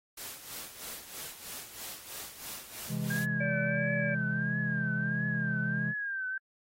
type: noise with tremolo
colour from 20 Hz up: white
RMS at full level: -41 dBFS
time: 0.17-3.25 s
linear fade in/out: 5 ms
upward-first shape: sine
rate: 3.1 Hz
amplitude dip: 65%
type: chord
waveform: triangle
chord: C augmented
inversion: none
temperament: equal with one note detuned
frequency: 131.72 / 164.81 / 207.7 Hz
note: C3 / E3 / G#3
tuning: +12 / 0 / 0 cents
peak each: -33 dBFS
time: 2.88-5.94 s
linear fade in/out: 50 ms
type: tone with vibrato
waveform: sine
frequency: 1603 Hz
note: G6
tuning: 38 cents sharp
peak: -32 dBFS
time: 3.1-6.38 s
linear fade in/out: 5 ms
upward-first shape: triangle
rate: 1.5 Hz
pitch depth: 110 cents each way
type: harmonic tone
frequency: 577 Hz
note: D5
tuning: 31 cents flat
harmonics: 1 / 3 / 4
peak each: -34 / -44 / -37 dBFS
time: 3.4-4.15 s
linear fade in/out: 10 ms
effects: AAC 48 kbps